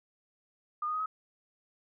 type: tone with pitch steps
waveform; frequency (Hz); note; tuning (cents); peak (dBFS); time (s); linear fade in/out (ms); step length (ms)
sine; 1215 / 1234.8 / 1254.9 / 1275.4; D#6 / D#6 / D#6 / D#6; -42 / -14 / +14 / +42; -30; 0.82-1.06; 5; 60
effects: none